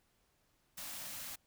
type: band-stop noise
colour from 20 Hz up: white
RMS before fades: -45 dBFS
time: 0.77-1.36 s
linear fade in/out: 10 ms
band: 330 to 520 Hz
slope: 96 dB/octave
effects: pink hiss -75 dBFS RMS until 1.46 s